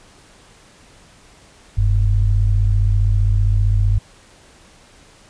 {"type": "tone pair together", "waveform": "sine", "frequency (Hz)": [44.49, 99.8], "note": ["F1", "G2"], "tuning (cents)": [33, 32], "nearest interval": "octave + major second", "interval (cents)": 1399, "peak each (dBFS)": -15, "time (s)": [1.77, 3.99], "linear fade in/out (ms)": 10, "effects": ["pink hiss -48 dBFS RMS until 5.29 s", "resampled to 22050 Hz"]}